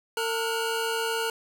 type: tone pair together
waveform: 25% pulse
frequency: 453.3 / 1439.1 Hz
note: A#4 / F#6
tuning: -48 / -48 cents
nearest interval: octave + minor sixth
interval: 2000 cents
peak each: -24 / -27 dBFS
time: 0.17-1.3 s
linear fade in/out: 2 ms
effects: none